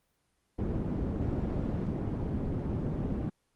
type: low-pass noise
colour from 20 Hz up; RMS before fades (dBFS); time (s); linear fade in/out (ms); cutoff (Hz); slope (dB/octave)
white; -32; 0.58-3.3; 10; 230; 12
effects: pink hiss -75 dBFS RMS until 3.55 s + Opus 24 kbps